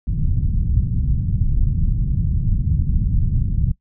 pink low-pass noise, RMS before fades -18 dBFS, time 0.07-3.72 s, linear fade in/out 5 ms, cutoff 160 Hz, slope 24 dB/octave, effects noise-tail reverb RT60 0.1 s tail -19 dB re dry

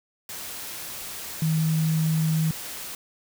sine tone in noise, 158.8 Hz, D#3, 36 cents sharp, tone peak -20 dBFS, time 1.42-2.51 s, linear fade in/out 2 ms, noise white, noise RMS -36 dBFS, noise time 0.29-2.95 s, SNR +13 dB, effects none

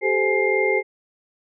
sine tone cluster, 387.3 / 430.4 / 518 / 839 / 2109 Hz, G4 / A4 / C5 / G#5 / C7, -21 / -38 / -17 / +17 / +13 cents, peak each -22 / -23 / -25 / -29 / -22 dBFS, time 0.01-0.83 s, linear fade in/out 50 ms, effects none

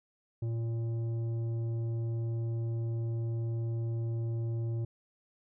sine tone with tanh clipping, 115.1 Hz, A#2, 22 cents flat, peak -32 dBFS, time 0.42-4.85 s, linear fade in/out 5 ms, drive 9 dB, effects none

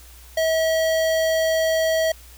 square tone with notch filter, 644 Hz, E5, 41 cents flat, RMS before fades -20 dBFS, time 0.37-2.12 s, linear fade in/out 5 ms, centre 10000 Hz, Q 1.9, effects added 60 Hz sine -44 dBFS peak until 2.37 s + white hiss -48 dBFS RMS until 2.37 s

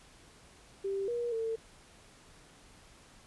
sine tone with pitch steps, 392.1 / 476.8 / 450.3 Hz, G4 / A#4 / A4, 0 / +39 / +40 cents, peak -31 dBFS, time 0.84-1.56 s, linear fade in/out 10 ms, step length 240 ms, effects pink hiss -58 dBFS RMS until 3.26 s + resampled to 24000 Hz

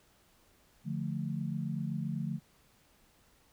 sine chord, D minor, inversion none, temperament equal, 146.83 / 174.61 / 220 Hz, D3 / F3 / A3, 0 / 0 / 0 cents, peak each -36 / -37 / -38 dBFS, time 0.84-2.4 s, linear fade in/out 50 ms, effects pink hiss -66 dBFS RMS until 3.52 s

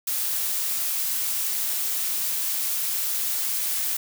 blue noise, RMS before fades -26 dBFS, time 0.07-3.97 s, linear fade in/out 5 ms, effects none

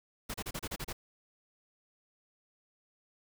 pink noise bursts, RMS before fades -38 dBFS, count 8, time 0.29-0.93 s, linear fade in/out 10 ms, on 52 ms, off 32 ms, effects none

